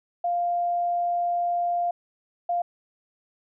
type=tone bursts at uneven times; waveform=sine; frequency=698.5 Hz; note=F5; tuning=in tune; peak=-22 dBFS; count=2; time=0.24-1.91 / 2.49-2.62 s; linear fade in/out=5 ms; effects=none